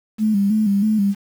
sine tone with vibrato, 207.7 Hz, G#3, in tune, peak -14 dBFS, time 0.18-1.15 s, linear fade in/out 50 ms, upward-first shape square, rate 3.1 Hz, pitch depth 70 cents each way, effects 7-bit

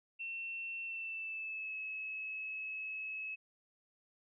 sine tone with pitch glide, 2700 to 2581 Hz, E7 to E7, +41 to -37 cents, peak -39 dBFS, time 0.19-3.36 s, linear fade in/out 20 ms, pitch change -78 cents, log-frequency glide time 0.85-1.76 s, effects none

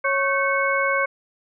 harmonic tone with a mistuned harmonic, 550 Hz, C#5, 14 cents flat, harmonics 1 / 2 / 3 / 4, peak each -24 / -24 / -24 / -24 dBFS, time 0.04-1.06 s, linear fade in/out 10 ms, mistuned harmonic 3, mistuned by -120 cents, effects none

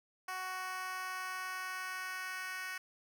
10% pulse tone with high-pass filter sweep, 371.7 Hz, F#4, 8 cents sharp, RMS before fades -41 dBFS, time 0.28-2.78 s, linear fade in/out 5 ms, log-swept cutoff 890 to 1600 Hz, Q 1.7, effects none

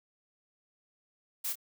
blue noise with echo, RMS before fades -34 dBFS, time 1.44-1.53 s, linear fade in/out 10 ms, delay 26 ms, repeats 1, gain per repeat -8 dB, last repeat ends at 1.556 s, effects none

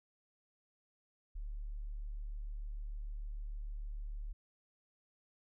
sine tone, 36.71 Hz, D1, in tune, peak -39 dBFS, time 1.35-4.33 s, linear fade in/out 10 ms, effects none

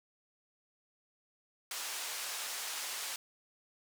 white band-pass noise, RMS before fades -40 dBFS, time 1.71-3.16 s, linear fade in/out 2 ms, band 660 to 9200 Hz, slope 12 dB/octave, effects none

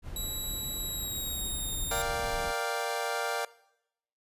brown noise, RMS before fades -39 dBFS, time 0.02-2.53 s, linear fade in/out 50 ms
5% pulse tone with pitch glide, 3885 to 3692 Hz, B7 to A#7, -29 to -17 cents, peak -26 dBFS, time 0.16-2.02 s, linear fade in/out 2 ms, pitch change -88 cents, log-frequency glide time 0.78-1.72 s
25% pulse chord, G minor seventh, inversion first, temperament equal, 466.2 / 587.3 / 698.5 / 784 Hz, Bb4 / D5 / F5 / G5, 0 / 0 / 0 / 0 cents, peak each -32 dBFS, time 1.91-3.45 s, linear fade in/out 2 ms
effects noise-tail reverb RT60 0.8 s tail -20 dB re dry + resampled to 32000 Hz

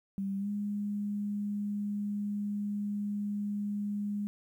sine tone with pitch glide, 196 to 205.3 Hz, G3 to G#3, 0 to -20 cents, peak -31 dBFS, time 0.18-4.27 s, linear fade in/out 0 ms, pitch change +80 cents, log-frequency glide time 0.38-0.49 s, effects 11-bit

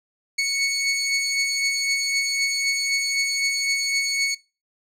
20% pulse beating tone pair, 2213 / 2216.9 Hz, C#7 / C#7, -3 / 0 cents, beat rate 3.9 Hz, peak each -23 / -16 dBFS, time 0.38-4.35 s, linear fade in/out 10 ms, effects noise-tail reverb RT60 0.3 s tail -21 dB re dry + low-pass 10000 Hz 12 dB/octave

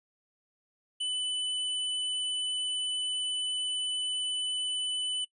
square tone, 2997 Hz, F#7, 22 cents sharp, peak -30 dBFS, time 1-5.25 s, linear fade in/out 10 ms, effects noise-tail reverb RT60 0.1 s tail -21 dB re dry + resampled to 24000 Hz

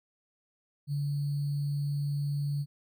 sine tone with sample-and-hold, 143.7 Hz, D3, 37 cents flat, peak -28 dBFS, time 0.87-2.66 s, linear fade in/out 50 ms, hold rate 4410 Hz, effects none

